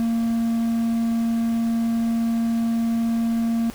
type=tone; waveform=triangle; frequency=229.8 Hz; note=A#3; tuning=25 cents flat; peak=-17 dBFS; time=0-3.7 s; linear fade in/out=0 ms; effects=pink hiss -42 dBFS RMS until 3.74 s